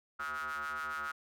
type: ring-modulated tone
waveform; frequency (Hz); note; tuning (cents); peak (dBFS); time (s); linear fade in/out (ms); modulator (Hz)
square; 75.2; D2; +42; -34; 0.19-1.12; 10; 1350
effects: none